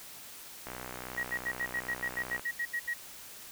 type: click train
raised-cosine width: 0.5 ms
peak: -25 dBFS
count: 109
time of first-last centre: 0.67-2.395 s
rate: 62.6 Hz
type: tone bursts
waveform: sine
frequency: 1900 Hz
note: A#6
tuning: 33 cents sharp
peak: -30 dBFS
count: 13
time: 1.17-2.939 s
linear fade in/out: 10 ms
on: 65 ms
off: 77 ms
effects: white hiss -48 dBFS RMS until 3.51 s